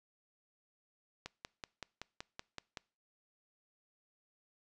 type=click train; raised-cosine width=0.2 ms; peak=-25 dBFS; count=9; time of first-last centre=1.26-2.772 s; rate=5.29 Hz; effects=noise-tail reverb RT60 0.4 s tail -24 dB re dry + resampled to 24000 Hz